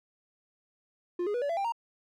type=tone with pitch steps; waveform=triangle; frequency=352.2 / 414 / 486.7 / 572.2 / 672.6 / 790.7 / 929.5 Hz; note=F4 / G#4 / B4 / D5 / E5 / G5 / A#5; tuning=+15 / -5 / -25 / -45 / +35 / +15 / -5 cents; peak=-26 dBFS; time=1.19-1.722 s; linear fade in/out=5 ms; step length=76 ms; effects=none